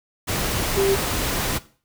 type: tone in noise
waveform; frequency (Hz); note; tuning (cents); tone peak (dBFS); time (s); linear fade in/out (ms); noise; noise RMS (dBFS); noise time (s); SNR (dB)
sine; 392; G4; 0; -17; 0.76-0.96; 20; pink; -24; 0.27-1.59; +4
effects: noise-tail reverb RT60 0.4 s tail -17 dB re dry